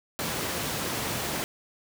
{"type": "high-pass noise", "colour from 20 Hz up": "pink", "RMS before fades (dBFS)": -31, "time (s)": [0.19, 1.44], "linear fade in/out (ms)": 0, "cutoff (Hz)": 110, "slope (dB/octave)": 12, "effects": []}